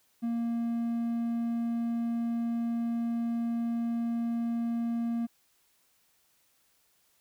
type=tone; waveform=triangle; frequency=233.1 Hz; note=A#3; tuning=in tune; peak=-26 dBFS; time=0.22-5.27 s; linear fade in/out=20 ms; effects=white hiss -69 dBFS RMS until 7.2 s